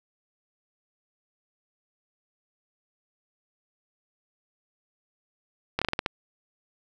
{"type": "slowing click train", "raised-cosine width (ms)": 0.3, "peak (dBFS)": -9, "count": 7, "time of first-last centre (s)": [5.79, 6.061], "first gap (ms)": 26, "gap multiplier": 1.22, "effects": []}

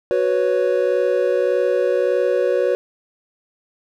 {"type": "chord", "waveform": "triangle", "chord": "F# suspended fourth", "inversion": "none", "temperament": "just", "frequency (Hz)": [370, 493.3, 555], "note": ["F#4", "B4", "C#5"], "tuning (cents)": [0, -2, 2], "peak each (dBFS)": [-19, -17, -18], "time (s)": [0.11, 2.75], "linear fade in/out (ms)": 0, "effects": []}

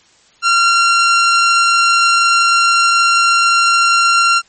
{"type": "tone", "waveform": "sawtooth", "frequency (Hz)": 1376, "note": "F6", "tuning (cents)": -26, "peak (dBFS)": -5, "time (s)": [0.42, 4.42], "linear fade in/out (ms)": 50, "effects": ["white hiss -50 dBFS RMS until 4.48 s", "MP3 32 kbps"]}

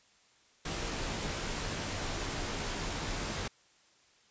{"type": "noise with comb filter", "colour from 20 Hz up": "pink", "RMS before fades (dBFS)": -36, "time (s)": [0.65, 3.48], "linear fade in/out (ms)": 5, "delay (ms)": 16, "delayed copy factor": -0.5, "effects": ["white hiss -65 dBFS RMS until 4.3 s", "resampled to 16000 Hz"]}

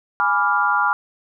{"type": "chord", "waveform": "sine", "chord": "G# diminished seventh", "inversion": "none", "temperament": "equal", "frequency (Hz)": [830.6, 987.8, 1174.7, 1396.9], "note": ["G#5", "B5", "D6", "F6"], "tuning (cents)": [0, 0, 0, 0], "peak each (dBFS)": [-22, -22, -22, -19], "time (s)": [0.2, 0.93], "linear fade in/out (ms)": 0, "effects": []}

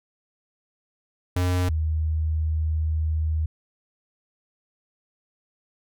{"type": "tone pair in turn", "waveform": ["square", "sine"], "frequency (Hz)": [90.1, 78.53], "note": ["F#2", "D#2"], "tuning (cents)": [-45, 17], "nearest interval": "major second", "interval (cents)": 238, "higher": "first", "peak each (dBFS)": -21, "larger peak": "neither", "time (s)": [[1.36, 1.69], [1.69, 3.46]], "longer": "second", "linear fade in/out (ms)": 5, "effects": []}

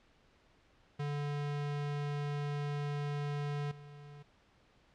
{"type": "tone with level steps", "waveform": "square", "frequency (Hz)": 145.2, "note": "D3", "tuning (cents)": -19, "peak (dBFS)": [-35, -50], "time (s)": [0.99, 4.23], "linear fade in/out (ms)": 10, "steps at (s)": 3.71, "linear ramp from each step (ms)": 5, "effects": ["pink hiss -67 dBFS RMS until 4.94 s", "low-pass 4000 Hz 12 dB/octave"]}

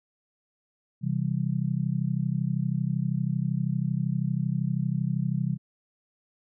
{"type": "chord", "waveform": "sine", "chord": "C major", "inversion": "none", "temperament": "just", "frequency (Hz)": [130.81, 163.52, 196.22], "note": ["C3", "E3", "G3"], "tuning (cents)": [0, -14, 2], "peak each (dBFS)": [-28, -28, -31], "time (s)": [1.01, 5.58], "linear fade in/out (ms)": 50, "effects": []}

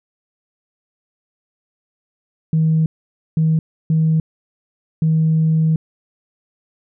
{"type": "tone bursts at uneven times", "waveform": "sine", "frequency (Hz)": 159.2, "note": "D#3", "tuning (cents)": 40, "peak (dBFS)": -11, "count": 4, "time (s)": [[2.53, 2.86], [3.37, 3.59], [3.9, 4.2], [5.02, 5.76]], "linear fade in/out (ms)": 2, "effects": ["tanh soft clip ceiling -8 dBFS"]}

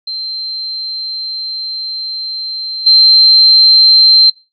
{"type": "tone with level steps", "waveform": "sine", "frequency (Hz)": 4128, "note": "C8", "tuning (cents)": -24, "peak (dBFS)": [-18, -3], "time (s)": [0.07, 4.3], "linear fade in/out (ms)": 5, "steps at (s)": 2.86, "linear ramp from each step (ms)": 10, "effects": ["noise-tail reverb RT60 0.3 s tail -23 dB re dry"]}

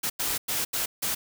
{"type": "noise bursts at uneven times", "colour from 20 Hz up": "white", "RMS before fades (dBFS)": -28, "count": 5, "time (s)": [[0.03, 0.1], [0.19, 0.38], [0.48, 0.65], [0.73, 0.86], [1.02, 1.15]], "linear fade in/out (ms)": 10, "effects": []}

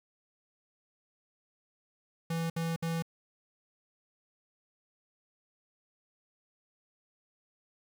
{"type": "tone bursts", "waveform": "square", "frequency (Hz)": 165.4, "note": "E3", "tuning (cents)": 6, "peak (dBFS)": -31, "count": 3, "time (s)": [2.3, 3.024], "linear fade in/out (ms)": 5, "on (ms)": 200, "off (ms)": 62, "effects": ["10-bit"]}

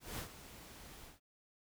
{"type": "noise with ADSR envelope", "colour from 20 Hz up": "pink", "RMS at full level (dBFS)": -42, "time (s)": [0, 1.2], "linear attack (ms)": 180, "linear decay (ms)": 97, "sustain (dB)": -12, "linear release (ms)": 150, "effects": []}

